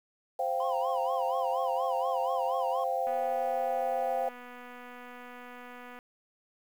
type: chord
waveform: sine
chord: C suspended fourth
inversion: none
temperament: just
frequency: 523.3 / 697.7 / 784.9 Hz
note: C5 / F5 / G5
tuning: 0 / -2 / +2 cents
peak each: -32 dBFS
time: 0.39-4.29 s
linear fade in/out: 5 ms
type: tone with vibrato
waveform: triangle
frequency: 1000 Hz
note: B5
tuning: 21 cents sharp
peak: -33 dBFS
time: 0.6-2.84 s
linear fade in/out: 2 ms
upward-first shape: sine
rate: 4.2 Hz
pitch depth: 150 cents each way
type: click train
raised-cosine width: 0.5 ms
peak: -33 dBFS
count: 719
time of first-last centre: 3.07-5.989 s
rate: 246 Hz
effects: 9-bit